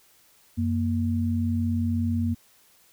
sine tone pair together, 92 / 234.1 Hz, F#2 / A#3, -9 / +8 cents, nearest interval octave + major third, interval 1617 cents, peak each -25 dBFS, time 0.57-2.35 s, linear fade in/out 20 ms, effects white hiss -59 dBFS RMS until 2.92 s

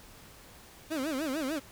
30% pulse tone with vibrato, 289.2 Hz, D4, 27 cents flat, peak -28 dBFS, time 0.9-1.6 s, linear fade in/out 20 ms, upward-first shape sine, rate 6.7 Hz, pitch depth 210 cents each way, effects pink hiss -53 dBFS RMS until 1.71 s

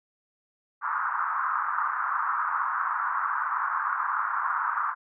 white band-pass noise, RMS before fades -28 dBFS, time 0.81-4.95 s, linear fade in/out 50 ms, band 1000 to 1400 Hz, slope 48 dB/octave, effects none

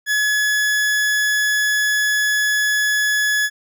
40% pulse tone, 1700 Hz, G#6, 40 cents sharp, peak -15 dBFS, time 0.06-3.5 s, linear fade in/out 50 ms, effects none

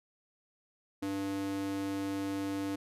square tone with high-pass filter, 98 Hz, G2, in tune, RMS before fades -35 dBFS, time 1.02-2.76 s, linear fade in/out 10 ms, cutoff 240 Hz, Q 5.3, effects resampled to 32000 Hz

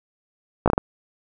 slowing click train, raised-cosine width 1 ms, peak -3 dBFS, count 5, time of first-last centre 0.66-0.779 s, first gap 17 ms, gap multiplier 1.39, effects none

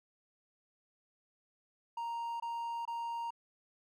triangle tone bursts, 932.3 Hz, A#5, in tune, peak -34 dBFS, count 3, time 1.97-3.306 s, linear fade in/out 5 ms, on 430 ms, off 23 ms, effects none

